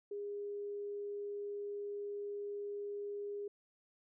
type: tone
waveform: sine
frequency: 408.1 Hz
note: G#4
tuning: 30 cents flat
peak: -39 dBFS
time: 0.11-3.48 s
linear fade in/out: 5 ms
effects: none